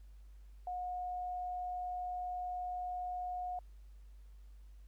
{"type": "tone", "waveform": "sine", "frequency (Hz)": 723, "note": "F#5", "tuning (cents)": -40, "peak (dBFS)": -37, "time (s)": [0.67, 3.59], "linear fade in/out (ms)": 2, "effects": ["added 50 Hz sine -52 dBFS peak until 4.87 s", "pink hiss -75 dBFS RMS until 4.87 s"]}